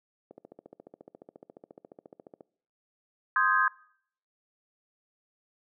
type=click train; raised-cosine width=2 ms; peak=-28 dBFS; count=31; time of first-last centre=0.31-2.408 s; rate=14.3 Hz
type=chord; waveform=sine; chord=Ab major seventh; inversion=first; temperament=equal; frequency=1046.5 / 1244.5 / 1568 / 1661.2 Hz; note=C6 / Eb6 / G6 / Ab6; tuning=0 / 0 / 0 / 0 cents; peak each=-27 dBFS; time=3.36-3.68 s; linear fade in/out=2 ms
effects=noise-tail reverb RT60 0.6 s tail -23 dB re dry + high-pass 400 Hz 12 dB/octave